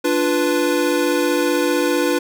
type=chord; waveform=square; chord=B diminished; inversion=first; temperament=equal; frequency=293.7 / 349.2 / 493.9 Hz; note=D4 / F4 / B4; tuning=0 / 0 / 0 cents; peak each=-21 dBFS; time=0.04-2.19 s; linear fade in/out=10 ms; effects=none